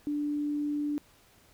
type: tone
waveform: sine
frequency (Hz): 293.7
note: D4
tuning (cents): 0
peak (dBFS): -28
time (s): 0.07-0.98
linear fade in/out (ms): 0
effects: pink hiss -61 dBFS RMS until 1.53 s